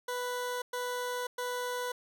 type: tone bursts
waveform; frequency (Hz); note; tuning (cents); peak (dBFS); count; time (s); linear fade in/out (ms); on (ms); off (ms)
20% pulse; 493.9; B4; 0; -28; 3; 0.08-1.92; 5; 540; 110
effects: none